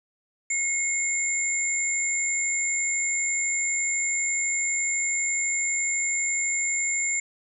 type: tone pair together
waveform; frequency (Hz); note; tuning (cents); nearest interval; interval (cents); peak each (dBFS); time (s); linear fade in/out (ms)
sine; 2161 / 7246; C#7 / A8; -45 / +50; octave + major sixth; 2095; -27 / -25; 0.5-7.2; 5
effects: none